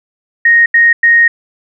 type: tone bursts at uneven times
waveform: sine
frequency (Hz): 1864.7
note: A#6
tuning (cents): 0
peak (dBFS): -4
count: 3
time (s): 0.45-0.66 / 0.74-0.93 / 1.03-1.28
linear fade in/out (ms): 5
effects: none